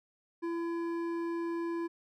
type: tone with hard clipping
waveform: sine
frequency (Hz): 337.1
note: E4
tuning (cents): +39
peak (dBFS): -34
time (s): 0.42-1.88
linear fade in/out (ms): 20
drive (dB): 10
effects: none